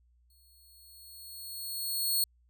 10% pulse tone with exponential growth, 4336 Hz, C#8, 39 cents flat, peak -18 dBFS, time 0.3-2.24 s, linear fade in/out 2 ms, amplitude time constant 420 ms, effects added 60 Hz sine -63 dBFS peak until 2.49 s

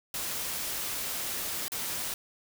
white noise with dropouts, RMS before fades -34 dBFS, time 0.14-2.14 s, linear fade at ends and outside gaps 2 ms, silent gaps 1.682-1.719 s, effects none

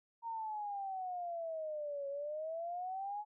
sine exponential two-way sweep, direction down then up, 932.3 to 553 to 849 Hz, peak -38 dBFS, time 0.22-3.25 s, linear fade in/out 50 ms, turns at 2.08 s, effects none

